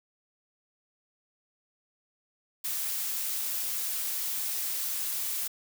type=noise; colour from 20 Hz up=blue; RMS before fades=-32 dBFS; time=2.64-5.48 s; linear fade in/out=10 ms; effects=none